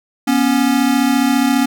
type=tone pair together; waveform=square; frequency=242.5 / 277.2 Hz; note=B3 / C#4; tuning=-31 / 0 cents; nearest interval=major second; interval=231 cents; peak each=-16 / -15 dBFS; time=0.27-1.66 s; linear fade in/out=10 ms; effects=none